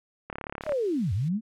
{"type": "click train", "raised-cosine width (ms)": 0.5, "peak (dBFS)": -19, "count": 16, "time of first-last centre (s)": [0.3, 0.721], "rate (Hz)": 35.6}
{"type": "noise", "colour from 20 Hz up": "violet", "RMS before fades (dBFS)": -36, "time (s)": [0.61, 1.29], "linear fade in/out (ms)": 10}
{"type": "linear two-way sweep", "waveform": "sine", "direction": "down then up", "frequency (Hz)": [649, 84.4, 231.8], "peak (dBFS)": -24, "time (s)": [0.65, 1.41], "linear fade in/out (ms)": 50, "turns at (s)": 1.13}
{"effects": ["low-pass 3000 Hz 12 dB/octave"]}